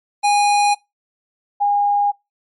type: tone pair in turn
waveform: square / sine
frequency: 821 / 815.3 Hz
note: G#5 / G#5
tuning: -20 / -32 cents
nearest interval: unison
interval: 12 cents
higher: first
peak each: -13 dBFS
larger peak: neither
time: 0.23-0.75 / 1.6-2.12 s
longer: neither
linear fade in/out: 20 ms
effects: noise-tail reverb RT60 0.2 s tail -23 dB re dry + MP3 48 kbps